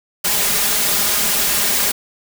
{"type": "noise with comb filter", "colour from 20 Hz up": "white", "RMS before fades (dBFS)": -17, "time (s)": [0.24, 1.92], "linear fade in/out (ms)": 10, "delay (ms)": 4.9, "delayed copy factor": 0.85, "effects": []}